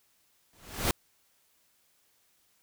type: noise with exponential growth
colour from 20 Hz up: pink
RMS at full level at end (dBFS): -24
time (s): 0.53-0.91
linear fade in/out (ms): 2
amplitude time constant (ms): 81
effects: white hiss -69 dBFS RMS until 2.62 s